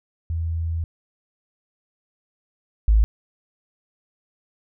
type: tone pair in turn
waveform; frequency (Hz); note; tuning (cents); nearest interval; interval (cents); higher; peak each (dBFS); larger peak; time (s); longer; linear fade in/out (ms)
sine; 82.41 / 53.82; E2 / A1; 0 / -38; perfect fifth; 738; first; -22 / -12; second; 0.3-0.84 / 2.88-3.04; first; 0
effects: none